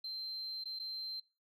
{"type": "tone with dropouts", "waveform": "sine", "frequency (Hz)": 4124, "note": "C8", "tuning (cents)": -26, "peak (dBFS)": -38, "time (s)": [0.04, 1.2], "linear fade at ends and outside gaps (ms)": 5, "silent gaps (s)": [[0.639, 0.655], [0.79, 0.797]], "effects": ["noise-tail reverb RT60 0.3 s tail -20 dB re dry", "tanh soft clip ceiling -36 dBFS"]}